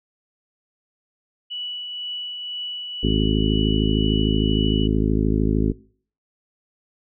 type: tone with tremolo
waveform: sine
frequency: 2950 Hz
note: F#7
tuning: 6 cents flat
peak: -26 dBFS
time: 1.5-4.88 s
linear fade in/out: 20 ms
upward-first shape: triangle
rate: 2 Hz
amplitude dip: 35%
type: harmonic tone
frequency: 53.2 Hz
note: G#1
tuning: 42 cents sharp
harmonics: 1 / 2 / 3 / 4 / 5 / 6 / 7 / 8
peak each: -22 / -25 / -26 / -24 / -24 / -30 / -27 / -31 dBFS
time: 3.03-5.72 s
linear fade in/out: 5 ms
effects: noise-tail reverb RT60 0.5 s tail -22 dB re dry